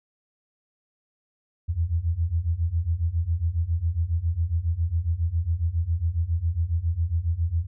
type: beating tone pair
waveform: sine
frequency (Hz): 79.9 / 87.2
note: D#2 / F2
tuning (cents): +47 / -2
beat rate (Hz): 7.3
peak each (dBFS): -26 / -24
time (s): 1.68-7.67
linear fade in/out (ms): 20
effects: none